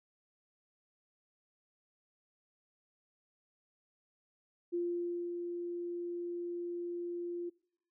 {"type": "tone with ADSR envelope", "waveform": "sine", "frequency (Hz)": 347.7, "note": "F4", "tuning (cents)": -8, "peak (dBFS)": -31, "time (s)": [4.72, 7.5], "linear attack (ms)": 23, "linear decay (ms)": 570, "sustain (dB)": -5, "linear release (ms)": 14, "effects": ["noise-tail reverb RT60 0.7 s tail -24 dB re dry"]}